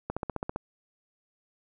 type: click train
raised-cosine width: 1 ms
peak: -17 dBFS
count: 8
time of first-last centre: 0.1-0.561 s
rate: 15.2 Hz
effects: none